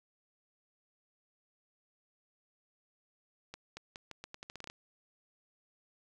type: accelerating click train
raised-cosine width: 0.2 ms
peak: -27 dBFS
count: 13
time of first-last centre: 3.54-4.7 s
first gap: 230 ms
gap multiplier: 0.82
effects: none